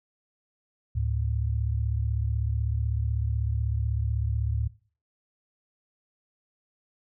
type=tone pair together; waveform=sine; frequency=72.35 / 108.4 Hz; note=D2 / A2; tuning=-25 / -25 cents; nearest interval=perfect fifth; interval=700 cents; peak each=-27 dBFS; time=0.95-4.68 s; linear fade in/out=10 ms; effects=noise-tail reverb RT60 0.4 s tail -19 dB re dry